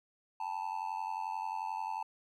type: tone with amplitude modulation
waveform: triangle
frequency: 880 Hz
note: A5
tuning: in tune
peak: -29 dBFS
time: 0.4-2.03 s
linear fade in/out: 5 ms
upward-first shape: sine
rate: 91.3 Hz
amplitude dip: 95%
effects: none